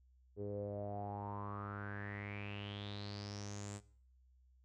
sawtooth tone with low-pass filter sweep, 101.9 Hz, G#2, 32 cents flat, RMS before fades -45 dBFS, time 0.36-3.81 s, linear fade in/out 50 ms, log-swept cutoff 420 to 8100 Hz, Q 8, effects noise-tail reverb RT60 0.5 s tail -19 dB re dry + added 63 Hz sine -65 dBFS peak until 4.64 s

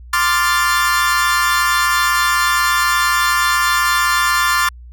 40% pulse chord, D minor seventh, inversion third, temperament equal, 1046.5 / 1174.7 / 1396.9 / 1760 Hz, C6 / D6 / F6 / A6, 0 / 0 / 0 / 0 cents, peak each -18 dBFS, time 0.13-4.69 s, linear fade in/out 5 ms, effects added 60 Hz sine -34 dBFS peak until 4.92 s

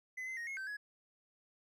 triangle tone with pitch steps, 2026 / 2061 / 1869 / 2165 / 1550 / 1679 Hz, B6 / C7 / A#6 / C#7 / G6 / G#6, +44 / -27 / +4 / -41 / -20 / +18 cents, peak -38 dBFS, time 0.17-0.77 s, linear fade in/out 10 ms, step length 100 ms, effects none

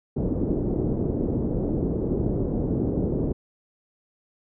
white low-pass noise, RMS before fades -25 dBFS, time 0.16-3.33 s, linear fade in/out 10 ms, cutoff 400 Hz, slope 24 dB/octave, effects none

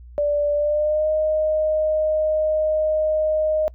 sine tone with pitch glide, 585 to 619.8 Hz, D5 to D#5, -7 to -7 cents, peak -17 dBFS, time 0.18-3.68 s, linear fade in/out 0 ms, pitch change +100 cents, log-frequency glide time 0.54-1.09 s, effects noise-tail reverb RT60 0.1 s tail -25 dB re dry + added 60 Hz sine -39 dBFS peak until 3.74 s

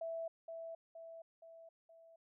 sine tone with echo, 659.3 Hz, E5, in tune, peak -39 dBFS, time 0.01-0.28 s, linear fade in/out 5 ms, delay 470 ms, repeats 4, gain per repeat -5 dB, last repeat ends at 2.16 s, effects none

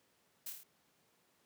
blue noise with echo, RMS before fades -43 dBFS, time 0.46-0.5 s, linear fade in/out 5 ms, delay 27 ms, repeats 5, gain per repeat -3 dB, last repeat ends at 0.635 s, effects pink hiss -73 dBFS RMS until 1.45 s + high-pass 150 Hz 12 dB/octave

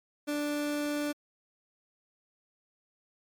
30% pulse tone, 293.7 Hz, D4, in tune, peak -27 dBFS, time 0.27-1.13 s, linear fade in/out 20 ms, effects MP3 96 kbps

